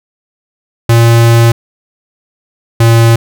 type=tone pair in turn; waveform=square; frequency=116.3 / 115.3 Hz; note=A#2 / A#2; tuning=-4 / -19 cents; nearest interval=unison; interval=15 cents; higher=first; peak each=-4 dBFS; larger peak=neither; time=0.89-1.52 / 2.8-3.16 s; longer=first; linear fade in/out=5 ms; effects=none